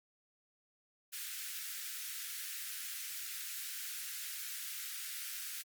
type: high-pass noise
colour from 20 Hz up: white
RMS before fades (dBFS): -43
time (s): 1.12-5.63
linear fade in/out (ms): 20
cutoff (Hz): 1400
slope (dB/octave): 48
effects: Opus 48 kbps